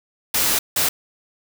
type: noise bursts at uneven times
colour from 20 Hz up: white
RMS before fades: -19 dBFS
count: 2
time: 0.34-0.59 / 0.76-0.89 s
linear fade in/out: 5 ms
effects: none